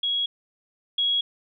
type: tone pair in turn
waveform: sine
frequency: 3320 / 3320 Hz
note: G#7 / G#7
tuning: -1 / -1 cents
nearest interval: unison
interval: 0 cents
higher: neither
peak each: -22 / -20 dBFS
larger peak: second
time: 0.03-0.26 / 0.98-1.21 s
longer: neither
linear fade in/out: 5 ms
effects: none